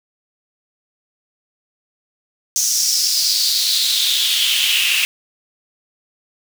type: noise with high-pass filter sweep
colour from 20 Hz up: pink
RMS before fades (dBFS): -17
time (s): 2.56-5.05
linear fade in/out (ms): 0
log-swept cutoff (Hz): 6100 to 2600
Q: 5.3
effects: none